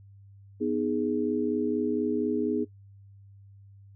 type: chord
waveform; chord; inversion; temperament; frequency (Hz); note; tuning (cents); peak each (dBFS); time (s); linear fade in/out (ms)
sine; G# minor; first; equal; 246.9 / 311.1 / 415.3; B3 / D#4 / G#4; 0 / 0 / 0; -29; 0.6-2.65; 20
effects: noise-tail reverb RT60 0.1 s tail -17 dB re dry + added 99 Hz sine -49 dBFS peak until 3.95 s